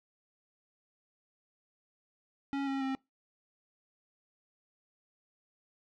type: tone with pitch steps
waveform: square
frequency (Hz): 277.2 / 271.8 / 266.5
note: C#4 / C#4 / C4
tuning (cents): 0 / -34 / +32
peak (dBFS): -32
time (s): 2.53-2.95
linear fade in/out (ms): 0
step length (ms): 140
effects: noise-tail reverb RT60 0.2 s tail -24 dB re dry + low-pass 3000 Hz 12 dB/octave